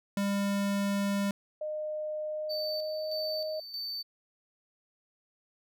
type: tone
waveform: square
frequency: 200 Hz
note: G3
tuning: 35 cents sharp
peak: -28 dBFS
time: 0.17-1.31 s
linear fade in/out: 2 ms
type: tone with pitch glide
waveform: sine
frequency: 612 to 623.4 Hz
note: D#5 to D#5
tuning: -29 to +3 cents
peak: -32 dBFS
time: 1.61-3.6 s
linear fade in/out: 5 ms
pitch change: +32 cents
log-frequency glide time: 2.26-3.17 s
type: tone with tremolo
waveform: triangle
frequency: 4557 Hz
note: C#8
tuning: 47 cents sharp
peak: -33 dBFS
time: 2.49-4.03 s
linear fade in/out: 20 ms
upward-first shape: square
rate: 1.6 Hz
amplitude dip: 60%
effects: none